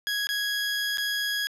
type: tone with dropouts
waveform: 20% pulse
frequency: 1661.2 Hz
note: G#6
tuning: in tune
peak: -21 dBFS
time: 0.07-1.47 s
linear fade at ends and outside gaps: 0 ms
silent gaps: 0.27-0.29 / 0.973-0.982 s
effects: low-pass 12000 Hz 12 dB/octave